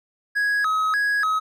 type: tone with vibrato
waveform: triangle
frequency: 1455 Hz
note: F#6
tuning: 29 cents flat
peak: -17 dBFS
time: 0.35-1.4 s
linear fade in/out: 20 ms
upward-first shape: square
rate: 1.7 Hz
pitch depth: 230 cents each way
effects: none